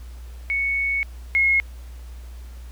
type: tone pair in turn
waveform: sine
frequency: 2217 / 2164 Hz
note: C#7 / C#7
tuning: 0 / -42 cents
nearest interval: unison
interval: 42 cents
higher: first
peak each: -20 / -15 dBFS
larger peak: second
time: 0.5-1.03 / 1.35-1.6 s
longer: first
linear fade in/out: 0 ms
effects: added 60 Hz sine -35 dBFS peak until 2.71 s + pink hiss -52 dBFS RMS until 2.71 s